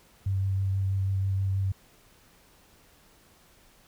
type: tone with vibrato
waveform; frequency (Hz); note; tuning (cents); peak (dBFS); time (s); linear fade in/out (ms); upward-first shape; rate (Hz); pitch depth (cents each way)
sine; 96.6; G2; -25; -24; 0.26-1.72; 5; sine; 6.2; 13
effects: pink hiss -59 dBFS RMS until 3.87 s